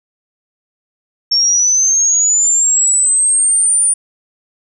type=linear sweep; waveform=sine; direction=up; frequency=5440 to 9397 Hz; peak=-9 dBFS; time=1.31-3.94 s; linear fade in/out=10 ms; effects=none